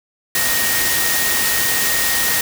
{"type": "tone in noise", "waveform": "sine", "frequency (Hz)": 1864.7, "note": "A#6", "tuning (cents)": 0, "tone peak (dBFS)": -22, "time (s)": [0.35, 2.41], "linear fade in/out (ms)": 2, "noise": "white", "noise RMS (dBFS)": -18, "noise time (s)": [0.35, 2.41], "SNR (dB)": -7, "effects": []}